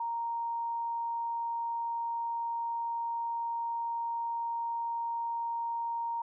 sine tone, 931 Hz, A#5, 2 cents flat, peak -31 dBFS, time 0-6.22 s, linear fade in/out 5 ms, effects none

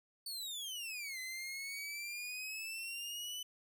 sawtooth exponential two-way sweep, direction down then up, 4545 to 2030 to 3011 Hz, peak -38 dBFS, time 0.26-3.43 s, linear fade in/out 5 ms, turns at 1.19 s, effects none

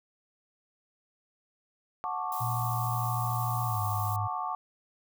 sine chord, D major seventh, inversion first, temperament just, 734.2 / 881 / 1101.2 / 1174.7 Hz, F#5 / A5 / C#6 / D6, -14 / +2 / -12 / 0 cents, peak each -36 dBFS, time 2.04-4.55 s, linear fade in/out 0 ms
violet noise, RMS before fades -41 dBFS, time 2.32-4.16 s, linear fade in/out 2 ms
sine tone with pitch glide, 117.9 to 103.23 Hz, A#2 to G#2, +20 to -10 cents, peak -30 dBFS, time 2.4-4.28 s, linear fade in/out 20 ms, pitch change -230 cents, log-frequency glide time 3.66-3.82 s
effects none

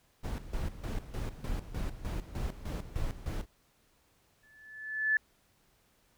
brown noise with tremolo, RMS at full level -34 dBFS, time 0.23-3.46 s, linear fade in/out 20 ms, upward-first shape square, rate 3.3 Hz, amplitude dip 75%
sine tone with exponential growth, 1737 Hz, A6, 23 cents flat, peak -22 dBFS, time 4.43-5.17 s, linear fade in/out 2 ms, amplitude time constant 160 ms
effects pink hiss -69 dBFS RMS until 6.17 s

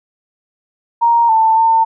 sine tone with pitch steps, 935 / 889 / 901 Hz, A#5 / A5 / A5, +5 / +18 / +41 cents, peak -8 dBFS, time 1.01-1.85 s, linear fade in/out 20 ms, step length 280 ms, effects none

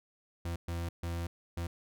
40% pulse tone bursts at uneven times, 85.1 Hz, F2, 44 cents flat, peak -33 dBFS, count 4, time 0.45-0.56 / 0.68-0.89 / 1.03-1.27 / 1.57-1.67 s, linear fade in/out 5 ms, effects none

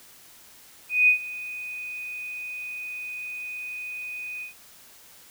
sine tone with ADSR envelope, 2489 Hz, D#7, in tune, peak -13 dBFS, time 0.89-4.54 s, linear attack 190 ms, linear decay 99 ms, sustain -19 dB, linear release 120 ms, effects white hiss -51 dBFS RMS until 5.3 s

